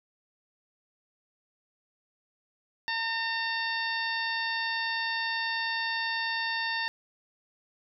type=harmonic tone with a mistuned harmonic; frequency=910 Hz; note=A#5; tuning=42 cents flat; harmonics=1 / 2 / 3 / 4 / 5 / 6; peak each=-35 / -31 / -38 / -38 / -37 / -44 dBFS; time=2.88-6.88 s; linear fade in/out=0 ms; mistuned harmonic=6; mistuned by=-38 cents; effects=none